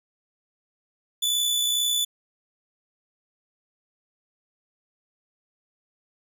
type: tone with amplitude modulation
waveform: sawtooth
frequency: 3479 Hz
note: A7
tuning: 20 cents flat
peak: -17 dBFS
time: 1.22-2.05 s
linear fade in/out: 10 ms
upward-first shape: sine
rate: 62.3 Hz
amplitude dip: 35%
effects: none